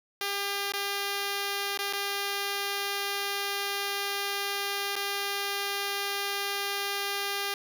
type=tone with dropouts; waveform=5% pulse; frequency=400.5 Hz; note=G4; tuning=37 cents sharp; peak=-18 dBFS; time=0.21-7.54 s; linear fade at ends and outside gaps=2 ms; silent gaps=0.722-0.736 / 1.775-1.789 / 1.928-1.933 / 4.957-4.963 s; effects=none